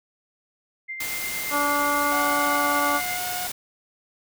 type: tone with tremolo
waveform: sine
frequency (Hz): 2093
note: C7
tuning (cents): 0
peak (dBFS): -29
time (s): 0.88-3.18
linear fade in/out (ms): 20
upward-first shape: sine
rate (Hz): 8.6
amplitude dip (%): 40
type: noise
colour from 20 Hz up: white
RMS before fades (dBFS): -31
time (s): 1-3.52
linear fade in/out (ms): 5
type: harmonic tone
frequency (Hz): 288.9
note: D4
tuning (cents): -28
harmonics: 1 / 2 / 3 / 4 / 5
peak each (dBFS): -30 / -29 / -28 / -24 / -28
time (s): 1.5-3.01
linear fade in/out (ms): 50
type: tone with pitch glide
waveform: sawtooth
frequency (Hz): 740 to 723.1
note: F#5 to F#5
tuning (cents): 0 to -40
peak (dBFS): -26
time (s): 2.12-3.47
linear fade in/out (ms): 2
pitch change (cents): -40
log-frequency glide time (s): 2.31-3.04
effects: none